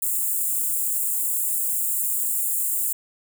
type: high-pass noise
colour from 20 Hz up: white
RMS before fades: -24 dBFS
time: 0.02-2.93 s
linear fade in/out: 5 ms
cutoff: 7200 Hz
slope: 96 dB/octave
effects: none